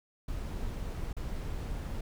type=noise with dropouts; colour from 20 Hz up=brown; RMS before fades=-36 dBFS; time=0.28-2.01 s; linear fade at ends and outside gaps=5 ms; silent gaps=1.13-1.166 s; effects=none

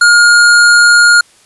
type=tone; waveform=square; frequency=1423 Hz; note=F6; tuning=32 cents sharp; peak=-4 dBFS; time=0.01-1.21 s; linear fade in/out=5 ms; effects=white hiss -46 dBFS RMS until 1.45 s + resampled to 24000 Hz

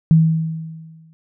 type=tone with exponential decay; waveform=sine; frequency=161 Hz; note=E3; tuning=41 cents flat; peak=-6 dBFS; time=0.11-1.13 s; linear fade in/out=0 ms; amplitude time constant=220 ms; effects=none

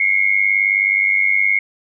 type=tone with amplitude modulation; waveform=sine; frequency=2158 Hz; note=C#7; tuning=47 cents flat; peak=-9 dBFS; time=0-1.59 s; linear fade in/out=5 ms; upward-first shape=sine; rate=99.1 Hz; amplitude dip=80%; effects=none

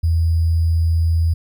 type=tone with sample-and-hold; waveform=sine; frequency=82.41 Hz; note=E2; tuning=in tune; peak=-13 dBFS; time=0.03-1.34 s; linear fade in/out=10 ms; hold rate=4900 Hz; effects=none

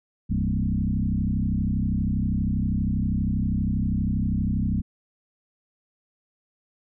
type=tone with frequency modulation; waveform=sine; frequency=138.59 Hz; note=C#3; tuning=in tune; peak=-21 dBFS; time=0.29-4.82 s; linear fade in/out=20 ms; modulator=32.5 Hz; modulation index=3.1; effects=none

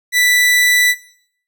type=tone; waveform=sawtooth; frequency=1975.5 Hz; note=B6; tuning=in tune; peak=-7 dBFS; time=0.12-0.95 s; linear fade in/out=50 ms; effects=noise-tail reverb RT60 0.6 s tail -18 dB re dry

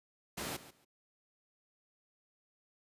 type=noise with echo; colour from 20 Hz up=pink; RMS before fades=-39 dBFS; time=0.37-0.57 s; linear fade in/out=10 ms; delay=140 ms; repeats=2; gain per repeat=-15 dB; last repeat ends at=0.85 s; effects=high-pass 100 Hz 12 dB/octave + resampled to 32000 Hz

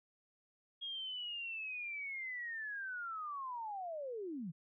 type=linear sweep; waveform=sine; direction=down; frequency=3284 to 147.5 Hz; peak=-40 dBFS; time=0.81-4.52 s; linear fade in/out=20 ms; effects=none

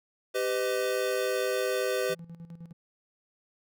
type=chord; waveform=square; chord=G augmented; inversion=none; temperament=equal with one note detuned; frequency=392 / 504.8 / 622.3 Hz; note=G4 / B4 / D#5; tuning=0 / +38 / 0 cents; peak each=-32 / -30 / -35 dBFS; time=0.34-2.15 s; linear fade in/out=20 ms
type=tone with tremolo; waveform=triangle; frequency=167.9 Hz; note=E3; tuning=32 cents sharp; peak=-38 dBFS; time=2.09-2.73 s; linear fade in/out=10 ms; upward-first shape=square; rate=9.7 Hz; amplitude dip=70%
effects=none

